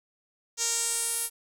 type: tone with band-pass filter sweep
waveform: sawtooth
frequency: 463.3 Hz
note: A#4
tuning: 11 cents flat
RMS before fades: -29 dBFS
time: 0.57-1.3 s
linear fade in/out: 50 ms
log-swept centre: 6600 to 11000 Hz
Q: 3.4
effects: 9-bit